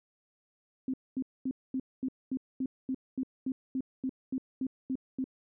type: tone bursts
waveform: sine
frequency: 261.6 Hz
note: C4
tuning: in tune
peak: -29 dBFS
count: 16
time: 0.88-5.242 s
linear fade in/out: 2 ms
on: 57 ms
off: 230 ms
effects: none